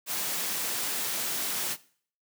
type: noise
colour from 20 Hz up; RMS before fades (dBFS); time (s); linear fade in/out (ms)
white; -31; 0.06-1.77; 50
effects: noise-tail reverb RT60 0.5 s tail -19 dB re dry + high-pass 150 Hz 12 dB/octave